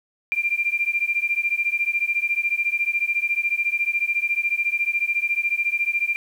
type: beating tone pair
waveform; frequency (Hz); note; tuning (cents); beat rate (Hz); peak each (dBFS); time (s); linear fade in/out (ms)
sine; 2374 / 2388; D7 / D7; +18 / +28; 14; -23; 0.32-6.16; 0
effects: 8-bit